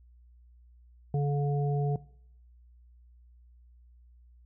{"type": "harmonic tone", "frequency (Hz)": 143.3, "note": "D3", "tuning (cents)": -42, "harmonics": [1, 3, 5], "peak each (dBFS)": [-25, -35, -39], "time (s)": [1.14, 1.96], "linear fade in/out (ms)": 2, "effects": ["noise-tail reverb RT60 0.7 s tail -21 dB re dry", "added 60 Hz sine -54 dBFS peak until 4.45 s"]}